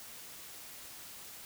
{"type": "silence", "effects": ["white hiss -49 dBFS RMS until 1.45 s"]}